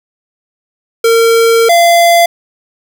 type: tone pair in turn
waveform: square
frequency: 458 / 684.8 Hz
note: A#4 / F5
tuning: -31 / -34 cents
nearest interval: perfect fifth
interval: 697 cents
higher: second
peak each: -6 / -5 dBFS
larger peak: second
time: 1.04-1.69 / 1.69-2.26 s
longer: first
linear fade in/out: 5 ms
effects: none